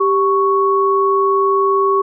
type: tone pair together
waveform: sine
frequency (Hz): 392.4 / 1110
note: G4 / C#6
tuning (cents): +2 / +2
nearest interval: octave + tritone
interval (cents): 1800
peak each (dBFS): -14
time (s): 0-2.02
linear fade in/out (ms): 10
effects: none